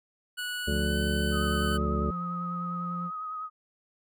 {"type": "tone with pitch glide", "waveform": "25% pulse", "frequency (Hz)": [1471, 1507.1], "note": ["F#6", "F#6"], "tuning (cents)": [-11, 31], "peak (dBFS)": -28, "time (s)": [0.37, 1.78], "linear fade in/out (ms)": 20, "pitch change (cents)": 42, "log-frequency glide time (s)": [0.7, 0.97]}
{"type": "harmonic tone", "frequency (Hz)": 72.6, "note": "D2", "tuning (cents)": -19, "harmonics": [1, 2, 3, 4, 5, 6, 8], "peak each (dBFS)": [-29, -38, -32, -44, -36, -36, -40], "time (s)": [0.67, 2.11], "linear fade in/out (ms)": 10}
{"type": "tone", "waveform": "triangle", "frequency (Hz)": 174.61, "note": "F3", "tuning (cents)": 0, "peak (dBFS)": -31, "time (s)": [0.68, 3.11], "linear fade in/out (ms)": 50}
{"type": "tone with vibrato", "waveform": "sine", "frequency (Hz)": 1258, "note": "D#6", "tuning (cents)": 19, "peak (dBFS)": -33, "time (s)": [1.31, 3.5], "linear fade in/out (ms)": 50, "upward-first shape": "triangle", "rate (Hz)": 10, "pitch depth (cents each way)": 31}
{"effects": []}